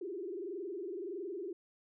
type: tone with frequency modulation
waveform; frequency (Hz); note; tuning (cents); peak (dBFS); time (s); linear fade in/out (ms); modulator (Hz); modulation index
sine; 372.6; F#4; +12; -38; 0.01-1.53; 5; 21.6; 1.9
effects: none